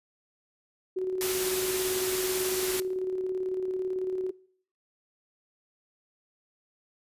sine tone with tremolo, 372.5 Hz, F#4, 12 cents sharp, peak -26 dBFS, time 0.96-4.31 s, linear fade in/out 10 ms, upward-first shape square, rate 18 Hz, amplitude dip 30%
white noise, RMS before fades -31 dBFS, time 1.21-2.8 s, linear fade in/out 0 ms
effects noise-tail reverb RT60 0.6 s tail -23 dB re dry + resampled to 32000 Hz

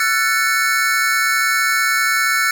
square chord, F# minor seventh, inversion third, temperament equal with one note detuned, 1344.7 / 1480 / 1760 / 2217 Hz, E6 / F#6 / A6 / C#7, +34 / 0 / 0 / 0 cents, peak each -21 dBFS, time 0-2.51 s, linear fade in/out 2 ms, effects none

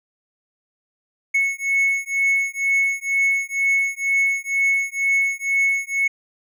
triangle beating tone pair, 2200 / 2202.1 Hz, C#7 / C#7, -14 / -12 cents, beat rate 2.1 Hz, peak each -19 / -19 dBFS, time 1.34-6.08 s, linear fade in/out 10 ms, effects none

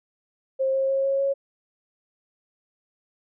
sine tone with pitch steps, 532 / 536.6 / 541.3 / 546 / 550.8 Hz, C5 / C5 / C#5 / C#5 / C#5, +29 / +44 / -41 / -26 / -11 cents, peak -20 dBFS, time 0.59-1.34 s, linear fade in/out 20 ms, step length 150 ms, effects none

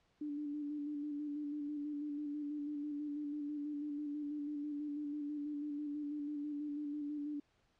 sine tone with vibrato, 293.7 Hz, D4, in tune, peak -38 dBFS, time 0.21-7.4 s, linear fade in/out 5 ms, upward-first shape square, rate 6.1 Hz, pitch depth 26 cents each way, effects pink hiss -75 dBFS RMS until 7.79 s + low-pass 5000 Hz 12 dB/octave

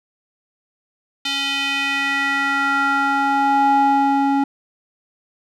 square tone with band-pass filter sweep, 277.2 Hz, C#4, in tune, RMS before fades -18 dBFS, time 1.25-4.44 s, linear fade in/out 5 ms, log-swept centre 3400 to 560 Hz, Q 2.7, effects none

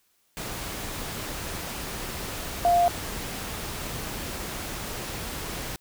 sine tone in noise, 698.5 Hz, F5, in tune, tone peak -17 dBFS, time 2.65-2.88 s, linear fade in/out 0 ms, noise pink, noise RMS -34 dBFS, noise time 0.37-5.76 s, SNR +14 dB, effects white hiss -68 dBFS RMS until 5.8 s

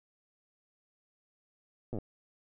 slowing click train, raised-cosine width 2 ms, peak -25 dBFS, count 7, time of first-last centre 1.93-1.986 s, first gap 8 ms, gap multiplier 1.06, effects none

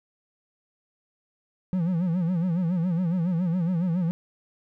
triangle tone with vibrato, 174.61 Hz, F3, in tune, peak -20 dBFS, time 1.73-4.11 s, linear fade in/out 0 ms, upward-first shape sine, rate 7.2 Hz, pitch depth 130 cents each way, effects none

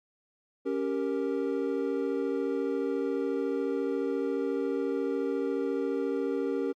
triangle chord, G diminished, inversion second, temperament equal, 277.2 / 392 / 466.2 Hz, Db4 / G4 / Bb4, 0 / 0 / 0 cents, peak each -30 dBFS, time 0.65-6.73 s, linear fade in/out 20 ms, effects AAC 64 kbps

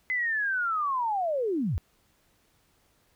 sine linear sweep, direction down, 2053 to 61.74 Hz, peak -25 dBFS, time 0.1-1.78 s, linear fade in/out 0 ms, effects pink hiss -67 dBFS RMS until 3.15 s

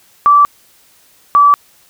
sine tone pair in turn, 1161 / 1153.6 Hz, D6 / D6, -20 / -31 cents, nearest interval unison, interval 11 cents, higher first, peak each -4 dBFS, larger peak neither, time 0.26-0.45 / 1.35-1.54 s, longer neither, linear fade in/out 0 ms, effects white hiss -49 dBFS RMS until 1.89 s

